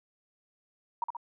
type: tone with echo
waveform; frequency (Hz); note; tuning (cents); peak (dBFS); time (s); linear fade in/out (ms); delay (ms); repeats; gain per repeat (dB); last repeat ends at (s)
sine; 943; A#5; +20; -27; 1.02-1.04; 2; 64; 2; -4; 1.168
effects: none